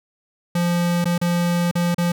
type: tone with dropouts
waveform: square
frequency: 173.7 Hz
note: F3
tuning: 9 cents flat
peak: -18 dBFS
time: 0.55-2.12 s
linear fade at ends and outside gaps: 5 ms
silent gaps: 1.044-1.055 / 1.18-1.214 / 1.713-1.753 / 1.946-1.981 s
effects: none